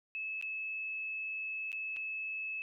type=tone with dropouts; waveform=sine; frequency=2599 Hz; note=E7; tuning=25 cents flat; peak=-36 dBFS; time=0.15-2.62 s; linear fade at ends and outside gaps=0 ms; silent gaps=0.413-0.425 / 1.718-1.728 / 1.963-1.968 s; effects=none